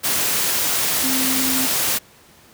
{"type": "tone in noise", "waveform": "sine", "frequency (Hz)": 261.6, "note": "C4", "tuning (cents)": 0, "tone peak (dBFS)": -23, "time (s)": [1.03, 1.67], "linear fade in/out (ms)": 20, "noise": "white", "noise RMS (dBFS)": -20, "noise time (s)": [0.03, 1.99], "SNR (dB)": -6, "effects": ["pink hiss -49 dBFS RMS until 2.53 s", "high-pass 80 Hz 12 dB/octave"]}